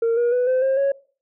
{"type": "tone with pitch steps", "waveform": "sine", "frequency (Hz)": [460, 477.3, 495.3, 514, 533.3, 553.4], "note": ["A#4", "A#4", "B4", "C5", "C5", "C#5"], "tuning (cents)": [-23, 41, 5, -31, 33, -3], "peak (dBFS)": -14, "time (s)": [0.02, 0.92], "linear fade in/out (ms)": 5, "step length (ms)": 150, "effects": ["noise-tail reverb RT60 0.4 s tail -21 dB re dry", "tanh soft clip ceiling -15 dBFS"]}